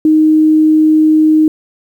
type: tone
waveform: sine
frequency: 311.1 Hz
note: D#4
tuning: in tune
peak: -5 dBFS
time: 0.05-1.48 s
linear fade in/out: 2 ms
effects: 7-bit

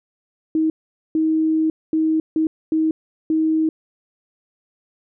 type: tone bursts at uneven times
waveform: sine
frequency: 316.7 Hz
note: D#4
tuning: 31 cents sharp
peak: -15 dBFS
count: 6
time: 0.55-0.7 / 1.15-1.7 / 1.93-2.2 / 2.36-2.47 / 2.72-2.91 / 3.3-3.69 s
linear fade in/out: 2 ms
effects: none

